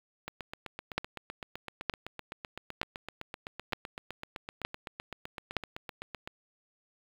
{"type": "two click trains", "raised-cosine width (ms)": 0.3, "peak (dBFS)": [-12, -23], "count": [6, 48], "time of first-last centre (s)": [[0.98, 5.567], [0.28, 6.275]], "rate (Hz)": [1.09, 7.84], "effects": ["7-bit"]}